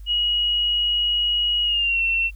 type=tone with pitch glide; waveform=sine; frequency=2900 to 2706 Hz; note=F#7 to E7; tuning=-35 to +45 cents; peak=-18 dBFS; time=0.06-2.31 s; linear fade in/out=50 ms; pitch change=-120 cents; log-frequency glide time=1.64-2.01 s; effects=added 50 Hz sine -35 dBFS peak until 2.35 s + white hiss -61 dBFS RMS until 2.35 s